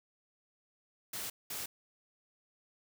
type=noise bursts at uneven times; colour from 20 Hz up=white; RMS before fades=-40 dBFS; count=2; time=1.13-1.3 / 1.5-1.66 s; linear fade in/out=5 ms; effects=none